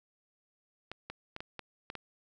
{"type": "clicks", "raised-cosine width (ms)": 0.3, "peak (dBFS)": -24, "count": 7, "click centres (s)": [0.916, 1.1, 1.364, 1.405, 1.593, 1.901, 1.953], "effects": []}